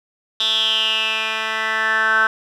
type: tone with band-pass filter sweep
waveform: 10% pulse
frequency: 220 Hz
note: A3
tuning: in tune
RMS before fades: -19 dBFS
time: 0.4-2.27 s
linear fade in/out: 2 ms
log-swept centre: 3600 to 1500 Hz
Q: 7.7
effects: none